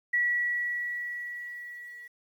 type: tone with level ramp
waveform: sine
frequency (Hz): 1937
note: B6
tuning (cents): -34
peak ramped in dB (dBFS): -22 to -43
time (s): 0.13-2.08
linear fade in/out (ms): 10
effects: 10-bit